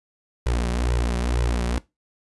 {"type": "tone with flanger", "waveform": "sawtooth", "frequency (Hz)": 59.7, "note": "A#1", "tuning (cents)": 42, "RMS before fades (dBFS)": -23, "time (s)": [0.46, 1.78], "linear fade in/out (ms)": 0, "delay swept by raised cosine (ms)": [2, 5.3], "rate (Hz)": 2.1, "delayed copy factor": 1, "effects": ["noise-tail reverb RT60 0.2 s tail -19 dB re dry", "resampled to 24000 Hz"]}